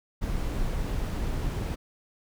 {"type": "noise", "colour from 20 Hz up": "brown", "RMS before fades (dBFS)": -29, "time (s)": [0.21, 1.76], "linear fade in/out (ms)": 20, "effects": []}